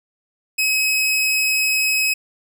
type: tone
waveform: sawtooth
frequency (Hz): 2552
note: D#7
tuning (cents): +43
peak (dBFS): -13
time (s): 0.58-2.14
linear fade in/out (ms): 10
effects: none